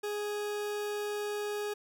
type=tone; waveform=40% pulse; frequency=415.3 Hz; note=G#4; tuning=in tune; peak=-32 dBFS; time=0.03-1.74 s; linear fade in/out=10 ms; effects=none